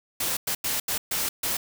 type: noise bursts at uneven times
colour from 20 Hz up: white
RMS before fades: -27 dBFS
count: 6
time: 0.2-0.37 / 0.47-0.55 / 0.64-0.8 / 0.88-0.98 / 1.11-1.29 / 1.43-1.57 s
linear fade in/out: 5 ms
effects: none